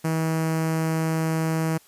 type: tone with notch filter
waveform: sawtooth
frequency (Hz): 160.8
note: E3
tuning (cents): -43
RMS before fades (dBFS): -24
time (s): 0.04-1.78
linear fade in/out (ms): 10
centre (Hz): 3600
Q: 1.2
effects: white hiss -55 dBFS RMS until 1.87 s + resampled to 32000 Hz